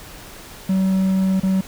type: tone with dropouts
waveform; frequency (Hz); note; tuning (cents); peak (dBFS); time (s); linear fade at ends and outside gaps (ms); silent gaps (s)
triangle; 190; F#3; +46; -13; 0.69-1.61; 5; 1.4-1.432
effects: pink hiss -39 dBFS RMS until 1.67 s